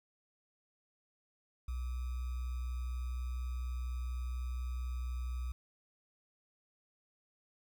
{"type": "tone with sample-and-hold", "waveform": "sine", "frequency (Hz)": 62.1, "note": "B1", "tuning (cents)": 10, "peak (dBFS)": -35, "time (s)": [1.68, 5.52], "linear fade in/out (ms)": 5, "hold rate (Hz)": 1225, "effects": []}